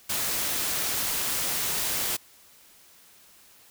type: noise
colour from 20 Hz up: white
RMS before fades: -28 dBFS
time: 0.09-2.17 s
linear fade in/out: 10 ms
effects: white hiss -55 dBFS RMS until 3.7 s